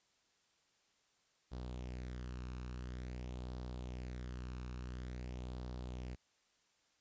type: tone with flanger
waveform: sawtooth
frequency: 62 Hz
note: B1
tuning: 7 cents sharp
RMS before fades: -45 dBFS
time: 1.51-6.16 s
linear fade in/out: 20 ms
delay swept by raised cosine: 0.22 to 0.76 ms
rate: 0.48 Hz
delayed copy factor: +0.5
effects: white hiss -75 dBFS RMS until 7 s + resampled to 16000 Hz